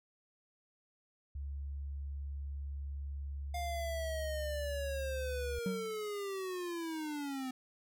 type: tone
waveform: sine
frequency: 70.2 Hz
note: C#2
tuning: 22 cents sharp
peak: -38 dBFS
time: 1.35-5.59 s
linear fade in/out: 5 ms
type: linear sweep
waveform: square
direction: down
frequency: 707 to 254.5 Hz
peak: -38 dBFS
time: 3.54-7.51 s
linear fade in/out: 5 ms
type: tone with exponential decay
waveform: triangle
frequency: 187.3 Hz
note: F#3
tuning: 21 cents sharp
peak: -29 dBFS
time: 5.66-6.09 s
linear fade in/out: 2 ms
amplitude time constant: 92 ms
effects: none